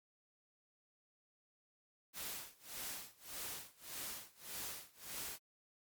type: noise with tremolo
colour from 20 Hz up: white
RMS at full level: -44 dBFS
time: 2.13-5.39 s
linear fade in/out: 50 ms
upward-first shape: sine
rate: 1.7 Hz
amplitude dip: 95%
effects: Opus 48 kbps